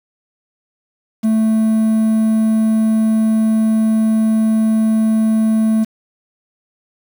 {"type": "tone with quantisation", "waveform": "triangle", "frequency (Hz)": 220, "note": "A3", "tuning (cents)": 0, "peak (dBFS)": -9, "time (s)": [1.23, 5.85], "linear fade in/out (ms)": 20, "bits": 6, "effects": []}